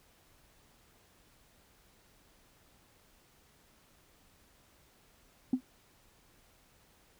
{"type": "tone with exponential decay", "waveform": "sine", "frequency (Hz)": 256, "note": "C4", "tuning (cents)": -38, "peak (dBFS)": -20, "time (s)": [5.53, 5.61], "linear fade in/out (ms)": 5, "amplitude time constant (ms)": 17, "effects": ["tanh soft clip ceiling -20 dBFS", "pink hiss -65 dBFS RMS until 7.19 s"]}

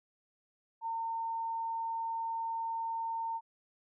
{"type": "tone", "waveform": "sine", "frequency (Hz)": 910, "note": "A#5", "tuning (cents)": -42, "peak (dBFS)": -33, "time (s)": [0.81, 3.41], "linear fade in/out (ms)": 50, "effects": []}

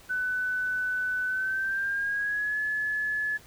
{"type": "tone with pitch glide", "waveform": "sine", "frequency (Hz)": [1500, 1713.1], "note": ["F#6", "A6"], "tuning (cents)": [23, -47], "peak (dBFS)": -26, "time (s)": [0.09, 3.38], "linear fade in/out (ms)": 20, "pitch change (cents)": 230, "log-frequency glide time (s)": [1.24, 2.6], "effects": ["pink hiss -53 dBFS RMS until 3.46 s"]}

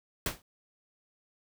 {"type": "noise with exponential decay", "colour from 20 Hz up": "pink", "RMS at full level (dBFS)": -27, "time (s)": [0.26, 0.42], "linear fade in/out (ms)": 2, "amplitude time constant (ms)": 33, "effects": []}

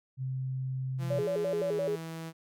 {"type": "tone", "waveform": "sine", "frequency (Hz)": 130.81, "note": "C3", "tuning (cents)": 0, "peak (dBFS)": -31, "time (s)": [0.17, 1.24], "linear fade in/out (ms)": 50}
{"type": "tone with pitch glide", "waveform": "sawtooth", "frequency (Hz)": [170.6, 163.18], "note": ["F3", "E3"], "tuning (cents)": [-40, -17], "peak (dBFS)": -34, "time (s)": [0.98, 2.33], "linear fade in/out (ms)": 50, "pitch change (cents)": -77, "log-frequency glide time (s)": [1.64, 1.77]}
{"type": "tone with vibrato", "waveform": "sine", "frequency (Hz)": 487.2, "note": "B4", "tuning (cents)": -24, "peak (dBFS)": -28, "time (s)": [1.1, 1.96], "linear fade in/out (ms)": 10, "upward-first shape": "square", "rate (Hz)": 5.8, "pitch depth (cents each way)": 270}
{"effects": []}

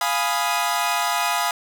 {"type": "chord", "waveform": "sawtooth", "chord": "F half-diminished seventh", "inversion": "none", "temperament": "equal", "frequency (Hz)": [698.5, 830.6, 987.8, 1244.5], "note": ["F5", "Ab5", "Cb6", "Eb6"], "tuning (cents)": [0, 0, 0, 0], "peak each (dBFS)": -22, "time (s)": [0.01, 1.51], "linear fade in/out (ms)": 2, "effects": []}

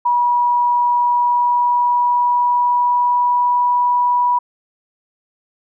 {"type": "tone with pitch glide", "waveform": "sine", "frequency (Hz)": [968, 977], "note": ["B5", "B5"], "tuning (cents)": [-35, -19], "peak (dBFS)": -12, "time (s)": [0.05, 4.39], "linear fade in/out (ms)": 10, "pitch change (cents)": 16, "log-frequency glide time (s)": [1.01, 3.64], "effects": []}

